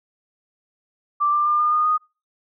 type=tone with pitch steps; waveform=sine; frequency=1174.7 / 1187 / 1199.4 / 1211.9 / 1224.6 / 1237.4 Hz; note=D6 / D6 / D6 / D#6 / D#6 / D#6; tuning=0 / +18 / +36 / -46 / -28 / -10 cents; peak=-16 dBFS; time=1.2-1.98 s; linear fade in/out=20 ms; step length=130 ms; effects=noise-tail reverb RT60 0.3 s tail -26 dB re dry